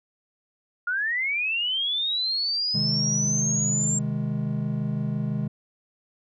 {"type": "linear sweep", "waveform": "sine", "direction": "up", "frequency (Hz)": [1400, 7459], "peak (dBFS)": -23, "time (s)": [0.87, 3.99], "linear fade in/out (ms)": 5}
{"type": "chord", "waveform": "triangle", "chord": "Ab major", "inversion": "first", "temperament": "just", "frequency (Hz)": [129.78, 155.74, 207.7], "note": ["C3", "Eb3", "Ab3"], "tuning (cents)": [-14, 2, 0], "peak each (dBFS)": -27, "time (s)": [2.74, 5.48], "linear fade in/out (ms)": 10}
{"effects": []}